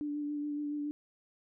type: tone with vibrato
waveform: sine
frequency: 293.7 Hz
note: D4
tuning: in tune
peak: -33 dBFS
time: 0.01-0.91 s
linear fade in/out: 0 ms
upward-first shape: sine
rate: 7.1 Hz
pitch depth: 18 cents each way
effects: none